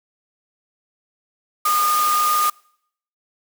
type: tone in noise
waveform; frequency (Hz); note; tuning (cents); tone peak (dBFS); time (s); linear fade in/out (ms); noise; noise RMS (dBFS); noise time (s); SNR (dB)
sine; 1221; D#6; -33; -16; 1.65-2.5; 5; white; -25; 1.65-2.5; +6
effects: noise-tail reverb RT60 0.7 s tail -26 dB re dry + high-pass 400 Hz 12 dB/octave